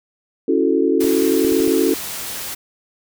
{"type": "chord", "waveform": "sine", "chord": "F# minor seventh", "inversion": "second", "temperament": "equal", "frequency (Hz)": [277.2, 329.6, 370, 440], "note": ["C#4", "E4", "F#4", "A4"], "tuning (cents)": [0, 0, 0, 0], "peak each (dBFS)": -19, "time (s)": [0.48, 1.94], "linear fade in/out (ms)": 5}
{"type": "noise", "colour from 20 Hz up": "white", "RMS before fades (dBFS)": -28, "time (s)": [1, 2.55], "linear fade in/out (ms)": 10}
{"type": "clicks", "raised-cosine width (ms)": 2, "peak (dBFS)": -18, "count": 5, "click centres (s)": [1.044, 1.448, 1.522, 1.602, 1.677]}
{"effects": []}